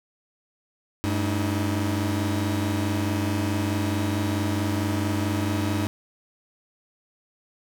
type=tone cluster; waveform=45% pulse; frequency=98.2 / 215 / 294.6 / 319.2 Hz; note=G2 / A3 / D4 / D#4; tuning=+4 / -40 / +6 / +44 cents; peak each=-26 / -31 / -34 / -30 dBFS; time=1.04-5.87 s; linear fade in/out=0 ms; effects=none